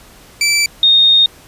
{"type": "tone pair in turn", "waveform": ["20% pulse", "sine"], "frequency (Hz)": [2327, 3694], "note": ["D7", "A#7"], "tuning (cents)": [-17, -16], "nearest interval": "minor sixth", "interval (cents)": 801, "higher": "second", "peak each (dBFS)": -6, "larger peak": "neither", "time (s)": [[0.41, 0.66], [0.83, 1.26]], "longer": "second", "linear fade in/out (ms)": 2, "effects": ["pink hiss -42 dBFS RMS until 1.47 s", "resampled to 32000 Hz"]}